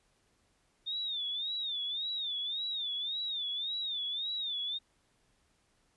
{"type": "tone with vibrato", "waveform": "sine", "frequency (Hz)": 3627, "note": "A#7", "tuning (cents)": -48, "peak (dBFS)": -33, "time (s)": [0.86, 4.79], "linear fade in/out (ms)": 20, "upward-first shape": "sine", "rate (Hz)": 1.8, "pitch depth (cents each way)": 130, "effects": ["pink hiss -72 dBFS RMS until 5.96 s", "resampled to 24000 Hz"]}